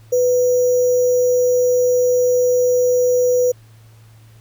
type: tone with sample-and-hold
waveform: sine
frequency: 496.2 Hz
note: B4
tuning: 8 cents sharp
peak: -12 dBFS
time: 0.12-3.52 s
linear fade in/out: 10 ms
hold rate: 6300 Hz
effects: added 111 Hz sine -43 dBFS peak until 4.4 s + pink hiss -54 dBFS RMS until 4.4 s